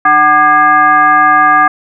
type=tone with frequency modulation; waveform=sine; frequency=1200 Hz; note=D6; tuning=37 cents sharp; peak=-4 dBFS; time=0.05-1.68 s; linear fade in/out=5 ms; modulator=449 Hz; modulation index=1.1; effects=none